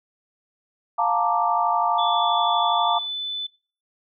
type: chord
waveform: sine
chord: Bb major seventh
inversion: second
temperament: equal with one note detuned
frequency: 702.9 / 880 / 932.3 / 1174.7 Hz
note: F5 / A5 / Bb5 / D6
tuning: +11 / 0 / 0 / 0 cents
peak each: -24 dBFS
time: 0.98-2.99 s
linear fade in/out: 10 ms
type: tone with pitch glide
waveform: sine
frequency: 3456 to 3502 Hz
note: A7 to A7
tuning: -32 to -9 cents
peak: -26 dBFS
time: 1.98-3.47 s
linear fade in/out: 10 ms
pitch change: +23 cents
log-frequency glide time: 2.65-3.15 s
effects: noise-tail reverb RT60 0.4 s tail -21 dB re dry